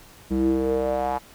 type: tone with band-pass filter sweep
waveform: square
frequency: 65.41 Hz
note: C2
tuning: in tune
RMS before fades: -23 dBFS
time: 0.3-1.19 s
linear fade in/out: 20 ms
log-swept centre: 260 to 860 Hz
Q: 5.1
effects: pink hiss -49 dBFS RMS until 1.34 s